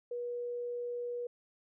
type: tone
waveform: sine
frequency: 483.2 Hz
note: B4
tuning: 38 cents flat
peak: -35 dBFS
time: 0.11-1.27 s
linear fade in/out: 5 ms
effects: none

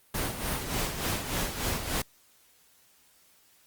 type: noise with tremolo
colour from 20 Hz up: pink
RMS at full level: -29 dBFS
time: 0.14-2.02 s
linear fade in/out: 5 ms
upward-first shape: sine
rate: 3.4 Hz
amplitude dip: 60%
effects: white hiss -62 dBFS RMS until 3.66 s + Opus 32 kbps

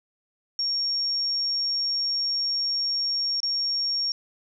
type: tone with dropouts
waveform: sine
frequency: 5540 Hz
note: F8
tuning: 15 cents flat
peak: -23 dBFS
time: 0.59-4.12 s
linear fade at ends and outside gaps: 1 ms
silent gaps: 3.403-3.431 s
effects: none

